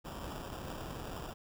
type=noise with sample-and-hold; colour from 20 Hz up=pink; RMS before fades=-43 dBFS; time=0.04-1.34 s; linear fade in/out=20 ms; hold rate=2100 Hz; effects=none